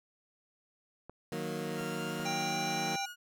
clicks, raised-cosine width 1 ms, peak -32 dBFS, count 3, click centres 1.096 / 1.811 / 2.2 s
20% pulse chord, D# minor, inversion none, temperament equal, 155.56 / 185 / 233.1 Hz, D#3 / F#3 / A#3, 0 / 0 / 0 cents, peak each -35 dBFS, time 1.32-2.96 s, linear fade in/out 2 ms
30% pulse tone with pitch glide, 1386 to 1444.9 Hz, F6 to F#6, -14 to -42 cents, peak -40 dBFS, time 1.75-3.16 s, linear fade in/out 50 ms, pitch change +72 cents, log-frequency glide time 1.86-2.72 s
harmonic tone, 790 Hz, G5, 13 cents sharp, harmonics 1 / 3 / 5 / 7 / 8, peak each -35 / -40 / -42 / -43 / -44 dBFS, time 2.25-3.06 s, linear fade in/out 10 ms
effects none

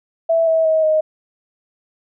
sine tone with pitch steps, 659.3 / 647.2 / 635.4 / 623.7 Hz, E5 / E5 / D#5 / D#5, 0 / -32 / +36 / +4 cents, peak -12 dBFS, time 0.29-1.01 s, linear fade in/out 10 ms, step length 180 ms, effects none

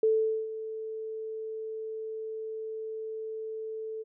sine tone with ADSR envelope, 440 Hz, A4, in tune, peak -20 dBFS, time 0.03-4.04 s, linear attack 3 ms, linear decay 440 ms, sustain -14 dB, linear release 28 ms, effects none

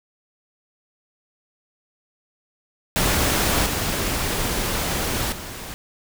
pink noise with level steps, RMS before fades -20 / -24 / -34 dBFS, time 2.96-5.74 s, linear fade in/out 0 ms, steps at 3.66 / 5.32 s, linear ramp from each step 2 ms, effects none

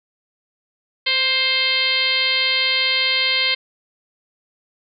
harmonic tone with a mistuned harmonic, 525 Hz, C5, 6 cents sharp, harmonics 1 / 2 / 3 / 4 / 5 / 6 / 7 / 8 / 9, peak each -33 / -33 / -31 / -21 / -26 / -22 / -26 / -22 / -30 dBFS, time 1.06-3.55 s, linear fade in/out 10 ms, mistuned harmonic 1, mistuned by -21 cents, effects none

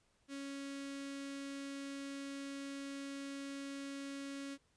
sawtooth tone with notch filter, 277.2 Hz, C#4, in tune, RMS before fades -45 dBFS, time 0.28-4.58 s, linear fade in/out 50 ms, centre 800 Hz, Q 0.94, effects pink hiss -75 dBFS RMS until 4.76 s + resampled to 22050 Hz

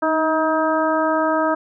harmonic tone with a mistuned harmonic, 317.4 Hz, D#4, 35 cents sharp, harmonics 1 / 2 / 3 / 4 / 5, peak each -22 / -20 / -23 / -23 / -27 dBFS, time 0.02-1.55 s, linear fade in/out 10 ms, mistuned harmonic 1, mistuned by -29 cents, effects none

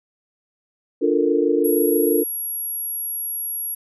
sine chord, Bb major seventh, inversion first, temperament equal, 293.7 / 349.2 / 440 / 466.2 Hz, D4 / F4 / A4 / Bb4, 0 / 0 / 0 / 0 cents, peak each -21 dBFS, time 1.01-2.24 s, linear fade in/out 20 ms
sine tone, 11290 Hz, F9, 18 cents sharp, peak -24 dBFS, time 1.64-3.75 s, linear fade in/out 10 ms
effects none

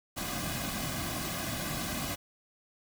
pink noise with comb filter, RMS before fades -35 dBFS, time 0.16-2.16 s, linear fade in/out 20 ms, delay 2.2 ms, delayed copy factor -0.75, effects none

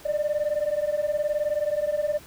sine beating tone pair, 587.3 / 606.3 Hz, D5 / D#5, 0 / -45 cents, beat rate 19 Hz, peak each -24 dBFS, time 0.05-2.19 s, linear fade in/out 10 ms, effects tanh soft clip ceiling -19 dBFS + pink hiss -48 dBFS RMS until 2.26 s

